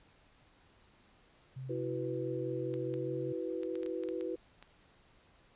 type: tone with pitch glide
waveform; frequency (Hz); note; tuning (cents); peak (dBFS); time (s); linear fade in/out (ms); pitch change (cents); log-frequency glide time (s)
sine; 130.81 to 133.94; C3 to C3; 0 to +41; -40; 1.56-3.33; 10; +41; 2.86-3.09
type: chord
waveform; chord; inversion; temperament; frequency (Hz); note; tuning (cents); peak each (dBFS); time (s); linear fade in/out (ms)
sine; E suspended second; none; equal with one note detuned; 329.6 / 374.5 / 493.9; E4 / F#4 / B4; 0 / +21 / 0; -39; 1.69-4.36; 10
type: clicks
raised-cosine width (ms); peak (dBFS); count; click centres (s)
0.2; -33; 10; 2.74 / 2.94 / 3.633 / 3.755 / 3.832 / 3.862 / 4.036 / 4.088 / 4.21 / 4.626
effects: pink hiss -65 dBFS RMS until 5.55 s + resampled to 8000 Hz